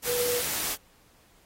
sine tone in noise, 487 Hz, B4, 24 cents flat, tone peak -26 dBFS, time 0.05-0.42 s, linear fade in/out 50 ms, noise white, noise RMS -30 dBFS, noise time 0.02-0.77 s, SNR +1 dB, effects pink hiss -61 dBFS RMS until 1.45 s + AAC 48 kbps

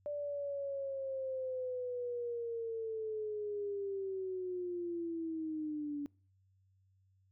sine linear sweep, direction down, 587.3 to 285.9 Hz, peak -36 dBFS, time 0.06-6.06 s, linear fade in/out 0 ms, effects noise-tail reverb RT60 0.4 s tail -25 dB re dry + added 95 Hz sine -68 dBFS peak until 7.31 s

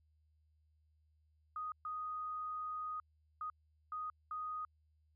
sine tone bursts at uneven times, 1244.5 Hz, D#6, in tune, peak -39 dBFS, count 5, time 1.56-1.72 / 1.85-3 / 3.41-3.5 / 3.92-4.1 / 4.31-4.65 s, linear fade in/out 2 ms, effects added 77 Hz sine -70 dBFS peak until 5.15 s

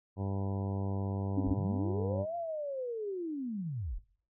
harmonic tone, 98 Hz, G2, in tune, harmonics 1 / 2 / 3 / 4 / 5 / 6 / 7 / 8 / 9 / 10, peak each -33 / -39 / -43 / -45 / -47 / -49 / -50 / -51 / -52 / -53 dBFS, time 0.16-2.26 s, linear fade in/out 50 ms
sine tone bursts, 277.2 Hz, C#4, in tune, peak -27 dBFS, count 3, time 1.37-1.544 s, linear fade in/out 10 ms, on 42 ms, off 24 ms
sine linear two-way sweep, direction up then down, 30.87 to 697 to 30.87 Hz, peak -34 dBFS, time 1.46-3.99 s, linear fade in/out 10 ms, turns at 2.36 s
effects noise-tail reverb RT60 0.5 s tail -20 dB re dry

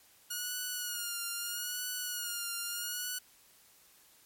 5% pulse tone with vibrato, 1438 Hz, F#6, 50 cents flat, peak -24 dBFS, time 0.3-3.19 s, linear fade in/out 10 ms, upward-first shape sine, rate 0.78 Hz, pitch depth 53 cents each way, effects white hiss -62 dBFS RMS until 4.25 s + MP3 64 kbps

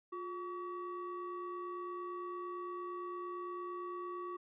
triangle ring-modulated tone, 389.7 Hz, G4, 10 cents flat, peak -35 dBFS, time 0.12-4.37 s, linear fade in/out 10 ms, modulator 745 Hz, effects resampled to 8000 Hz

